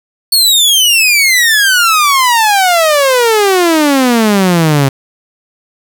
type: exponential sweep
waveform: sawtooth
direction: down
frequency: 4441 to 133 Hz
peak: -3 dBFS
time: 0.32-4.89 s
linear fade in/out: 5 ms
effects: none